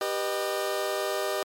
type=chord; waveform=sawtooth; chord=G augmented; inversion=none; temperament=just; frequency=392 / 490 / 612.5 Hz; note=G4 / B4 / D#5; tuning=0 / -14 / -27 cents; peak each=-27 / -30 / -26 dBFS; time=0.01-1.43 s; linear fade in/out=2 ms; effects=MP3 64 kbps